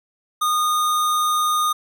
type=tone; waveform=square; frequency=1228 Hz; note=D#6; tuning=23 cents flat; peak=-18 dBFS; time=0.41-1.73 s; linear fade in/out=10 ms; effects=none